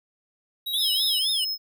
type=tone; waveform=square; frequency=3834 Hz; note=A#7; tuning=48 cents sharp; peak=-28 dBFS; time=0.66-1.19 s; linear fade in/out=10 ms
type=tone with vibrato; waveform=square; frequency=3281 Hz; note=G#7; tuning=22 cents flat; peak=-24 dBFS; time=0.73-1.45 s; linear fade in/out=10 ms; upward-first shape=triangle; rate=3.9 Hz; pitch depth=220 cents each way
type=tone with tremolo; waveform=square; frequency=5160 Hz; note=E8; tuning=38 cents flat; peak=-26 dBFS; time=0.78-1.58 s; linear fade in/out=50 ms; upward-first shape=sine; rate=4.5 Hz; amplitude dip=25%
effects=none